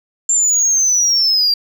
sine linear sweep, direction down, 7340 to 4699 Hz, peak -9 dBFS, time 0.29-1.54 s, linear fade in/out 5 ms, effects tanh soft clip ceiling -9 dBFS

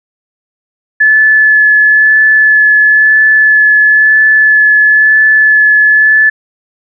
sine tone with vibrato, 1725 Hz, A6, 35 cents flat, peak -3 dBFS, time 1-6.3 s, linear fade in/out 10 ms, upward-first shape sine, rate 1 Hz, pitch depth 12 cents each way, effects none

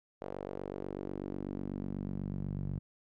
sawtooth tone with band-pass filter sweep, 48.11 Hz, G1, 32 cents flat, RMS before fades -39 dBFS, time 0.21-2.79 s, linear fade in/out 10 ms, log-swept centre 560 to 140 Hz, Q 1.9, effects none

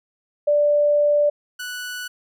sine / sawtooth tone pair in turn, 587.3 / 1479.9 Hz, D5 / F#6, 0 / 0 cents, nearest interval octave + major third, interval 1600 cents, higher second, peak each -14 / -25 dBFS, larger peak first, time 0.47-1.3 / 1.59-2.08 s, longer first, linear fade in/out 10 ms, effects none

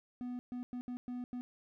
triangle tone bursts at uneven times, 246.9 Hz, B3, in tune, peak -36 dBFS, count 6, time 0.21-0.39 / 0.52-0.63 / 0.73-0.81 / 0.88-0.97 / 1.08-1.24 / 1.33-1.41 s, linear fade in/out 0 ms, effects none

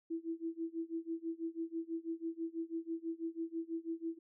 sine tone with tremolo, 329.6 Hz, E4, in tune, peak -34 dBFS, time 0.1-4.19 s, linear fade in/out 10 ms, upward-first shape sine, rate 6.1 Hz, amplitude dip 95%, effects none

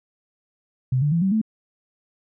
sine tone with pitch steps, 128.7 / 146.99 / 167.87 / 191.72 / 219 Hz, C3 / D3 / E3 / G3 / A3, -28 / +2 / +32 / -38 / -8 cents, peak -17 dBFS, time 0.92-1.415 s, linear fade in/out 5 ms, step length 99 ms, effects none

